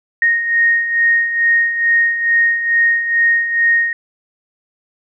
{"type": "beating tone pair", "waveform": "sine", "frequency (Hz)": [1858, 1860.3], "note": ["A#6", "A#6"], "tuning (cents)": [-6, -4], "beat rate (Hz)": 2.3, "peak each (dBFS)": [-19, -12], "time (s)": [0.22, 3.93], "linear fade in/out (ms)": 2, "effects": []}